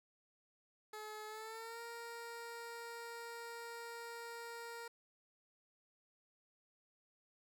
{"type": "tone with pitch glide", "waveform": "15% pulse", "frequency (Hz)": [428.1, 466.8], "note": ["A4", "A#4"], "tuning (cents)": [-47, 2], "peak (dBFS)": -40, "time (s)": [0.93, 4.88], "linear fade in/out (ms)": 5, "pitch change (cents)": 149, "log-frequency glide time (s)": [1.27, 1.81], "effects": []}